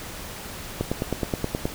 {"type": "click train", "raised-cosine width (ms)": 2, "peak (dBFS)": -10, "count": 9, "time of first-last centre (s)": [0.81, 1.655], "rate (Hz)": 9.47, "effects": ["pink hiss -37 dBFS RMS until 1.74 s"]}